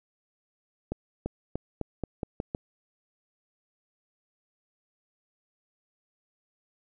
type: accelerating click train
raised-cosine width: 2 ms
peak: -17 dBFS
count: 8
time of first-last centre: 0.92-2.549 s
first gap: 340 ms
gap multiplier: 0.87
effects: none